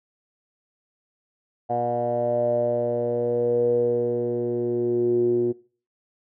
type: tone with low-pass filter sweep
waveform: 10% pulse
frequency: 120 Hz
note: B2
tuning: 49 cents flat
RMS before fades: -23 dBFS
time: 1.69-5.53 s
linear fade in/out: 20 ms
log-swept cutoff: 700 to 340 Hz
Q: 8.9
effects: noise-tail reverb RT60 0.4 s tail -21 dB re dry